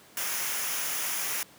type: noise with comb filter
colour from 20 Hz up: white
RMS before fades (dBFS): -31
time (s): 0.17-1.43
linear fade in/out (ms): 2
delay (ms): 0.24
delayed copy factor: -0.5
effects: pink hiss -54 dBFS RMS until 1.58 s + high-pass 150 Hz 12 dB/octave